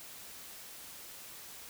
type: silence
effects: white hiss -49 dBFS RMS until 1.69 s